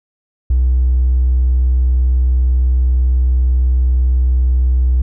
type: tone with hard clipping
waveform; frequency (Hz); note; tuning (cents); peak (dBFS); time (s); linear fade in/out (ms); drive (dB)
sine; 63; B1; +35; -10; 0.5-5.02; 5; 1
effects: none